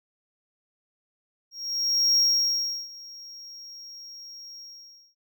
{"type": "tone with ADSR envelope", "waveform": "triangle", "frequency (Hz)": 5588, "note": "F8", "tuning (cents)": 0, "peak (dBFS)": -16, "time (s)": [1.51, 5.15], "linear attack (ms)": 660, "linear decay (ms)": 710, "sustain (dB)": -23, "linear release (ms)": 550, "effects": []}